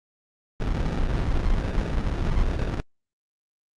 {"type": "noise with sample-and-hold", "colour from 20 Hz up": "brown", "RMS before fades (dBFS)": -23, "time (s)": [0.6, 2.8], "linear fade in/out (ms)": 0, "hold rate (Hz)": 1050, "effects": ["low-pass 5000 Hz 12 dB/octave", "Opus 24 kbps"]}